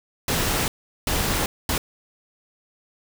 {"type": "noise bursts at uneven times", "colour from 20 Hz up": "pink", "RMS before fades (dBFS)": -23, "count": 3, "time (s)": [[0.28, 0.68], [1.07, 1.46], [1.69, 1.78]], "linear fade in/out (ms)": 2, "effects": []}